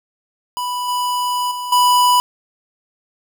square tone with level steps, 987.8 Hz, B5, in tune, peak -21 / -18 / -24 / -11 dBFS, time 0.57-2.2 s, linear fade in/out 0 ms, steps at 0.88 / 1.51 / 1.72 s, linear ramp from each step 5 ms, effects none

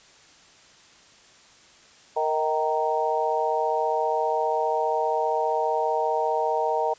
harmonic tone with a mistuned harmonic, 155 Hz, D#3, 6 cents flat, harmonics 3 / 4 / 5 / 6, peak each -27 / -27 / -27 / -27 dBFS, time 2.16-6.94 s, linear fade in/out 10 ms, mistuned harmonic 4, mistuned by +27 cents, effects white hiss -53 dBFS RMS until 6.98 s + resampled to 16000 Hz

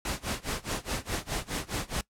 pink noise with tremolo, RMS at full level -30 dBFS, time 0.05-2.01 s, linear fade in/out 2 ms, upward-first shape sine, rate 4.8 Hz, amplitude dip 95%, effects noise-tail reverb RT60 0.1 s tail -21 dB re dry + low-pass 11000 Hz 12 dB/octave

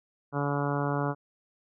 harmonic tone, 143 Hz, D3, 46 cents flat, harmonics 1 / 2 / 3 / 4 / 5 / 6 / 7 / 8 / 9 / 10, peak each -30 / -33 / -35 / -36 / -37 / -38 / -38 / -39 / -40 / -40 dBFS, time 0.32-1.15 s, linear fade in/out 50 ms, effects none

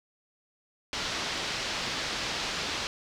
white low-pass noise, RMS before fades -33 dBFS, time 0.93-2.87 s, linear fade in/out 0 ms, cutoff 5200 Hz, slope 24 dB/octave, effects none

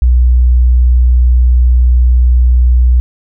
sine tone, 61.4 Hz, B1, 9 cents flat, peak -4 dBFS, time 0.02-3 s, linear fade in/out 0 ms, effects none

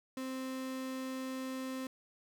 35% pulse tone, 261.3 Hz, C4, 2 cents flat, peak -36 dBFS, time 0.17-1.87 s, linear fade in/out 2 ms, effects none

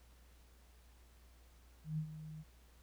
sine tone with ADSR envelope, 155.56 Hz, D#3, in tune, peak -34 dBFS, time 1.84-2.44 s, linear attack 140 ms, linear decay 81 ms, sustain -12 dB, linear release 34 ms, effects added 60 Hz sine -61 dBFS peak until 2.82 s + pink hiss -69 dBFS RMS until 2.82 s

